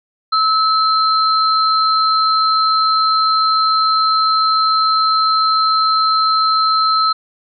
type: tone pair together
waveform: sine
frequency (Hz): 1300 / 4127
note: E6 / C8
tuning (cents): -24 / -25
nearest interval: octave + minor sixth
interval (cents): 1999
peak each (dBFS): -12 / -18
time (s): 0.32-7.13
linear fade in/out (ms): 10
effects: none